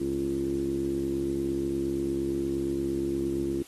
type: tone with low-pass filter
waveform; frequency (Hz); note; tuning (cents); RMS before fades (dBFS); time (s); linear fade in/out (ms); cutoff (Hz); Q
10% pulse; 68.6; C#2; -17; -29; 0-3.63; 10; 330; 9.2
effects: white hiss -52 dBFS RMS until 3.67 s + AAC 32 kbps